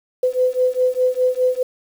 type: beating tone pair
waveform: sine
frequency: 504 / 508.9 Hz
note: B4 / C5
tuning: +35 / -48 cents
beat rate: 4.9 Hz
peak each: -18 dBFS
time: 0.23-1.63 s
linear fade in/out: 5 ms
effects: 7-bit